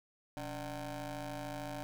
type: ring-modulated tone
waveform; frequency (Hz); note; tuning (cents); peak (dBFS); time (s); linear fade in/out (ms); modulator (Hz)
20% pulse; 155.56; D#3; 0; -32; 0.37-1.83; 0; 440
effects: none